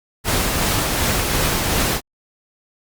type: noise with tremolo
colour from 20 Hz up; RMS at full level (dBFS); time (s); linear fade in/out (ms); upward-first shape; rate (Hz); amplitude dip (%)
pink; -18; 0.24-2.01; 50; triangle; 2.7; 30
effects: Opus 48 kbps